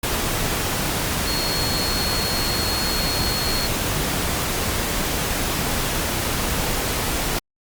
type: tone in noise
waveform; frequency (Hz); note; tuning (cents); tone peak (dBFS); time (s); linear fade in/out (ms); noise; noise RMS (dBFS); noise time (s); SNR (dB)
sine; 4312; C#8; -49; -25; 1.27-3.67; 5; pink; -23; 0.03-7.39; -5
effects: Opus 48 kbps